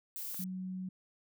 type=noise; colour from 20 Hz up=violet; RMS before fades=-41 dBFS; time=0.16-0.44 s; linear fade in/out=0 ms
type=click; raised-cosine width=0.5 ms; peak=-34 dBFS; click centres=0.345 s
type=tone; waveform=sine; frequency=185.8 Hz; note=F#3; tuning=7 cents sharp; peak=-37 dBFS; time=0.39-0.89 s; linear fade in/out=5 ms
effects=none